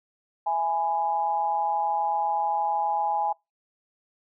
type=tone with amplitude modulation; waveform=sine; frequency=830.6 Hz; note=G#5; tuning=in tune; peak=-19 dBFS; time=0.46-3.33 s; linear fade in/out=10 ms; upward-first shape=sine; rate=167 Hz; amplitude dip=75%; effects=noise-tail reverb RT60 0.2 s tail -24 dB re dry